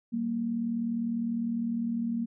sine tone pair together, 193.21 / 233.1 Hz, G3 / A#3, -25 / 0 cents, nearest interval minor third, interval 325 cents, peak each -36 / -28 dBFS, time 0.12-2.26 s, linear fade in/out 20 ms, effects none

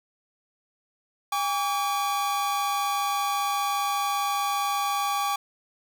45% pulse tone pair together, 808.2 / 1143 Hz, G#5 / D6, -47 / -47 cents, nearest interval tritone, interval 600 cents, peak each -27 dBFS, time 1.32-5.36 s, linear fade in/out 5 ms, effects none

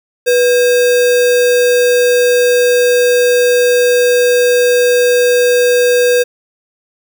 sine tone with sample-and-hold, 490 Hz, B4, 14 cents flat, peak -7 dBFS, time 0.26-6.24 s, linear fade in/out 20 ms, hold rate 2100 Hz, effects none

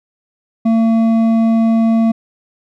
sine tone with hard clipping, 226.1 Hz, A3, 47 cents sharp, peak -11 dBFS, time 0.65-2.12 s, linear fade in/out 10 ms, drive 7 dB, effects none

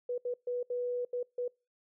sine tone bursts at uneven times, 490.4 Hz, B4, 12 cents flat, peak -31 dBFS, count 6, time 0.09-0.18 / 0.25-0.34 / 0.47-0.63 / 0.7-1.05 / 1.13-1.23 / 1.38-1.48 s, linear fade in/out 5 ms, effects noise-tail reverb RT60 0.3 s tail -26 dB re dry

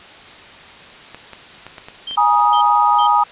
clicks, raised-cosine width 0.3 ms, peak -17 dBFS, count 6, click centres 1.146 / 1.333 / 1.666 / 1.782 / 1.885 / 2.111 s
sine tone bursts, 3145 Hz, G7, 5 cents sharp, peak -24 dBFS, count 3, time 2.07-3.071 s, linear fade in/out 5 ms, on 87 ms, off 370 ms
sine chord, Ab suspended second, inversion none, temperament equal with one note detuned, 830.6 / 953 / 1244.5 Hz, Ab5 / Bb5 / Eb6, 0 / +38 / 0 cents, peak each -15 dBFS, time 2.17-3.24 s, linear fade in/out 10 ms
effects white hiss -39 dBFS RMS until 3.31 s + resampled to 8000 Hz

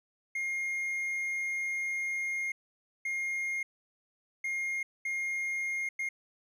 triangle tone bursts at uneven times, 2132 Hz, C7, 32 cents sharp, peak -29 dBFS, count 5, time 0.35-2.52 / 3.05-3.63 / 4.44-4.83 / 5.05-5.89 / 5.99-6.09 s, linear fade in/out 5 ms, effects none

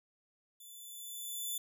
5% pulse tone with level ramp, 3497 Hz, A7, 11 cents flat, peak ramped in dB -44 to -27 dBFS, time 0.6-1.58 s, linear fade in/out 5 ms, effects none

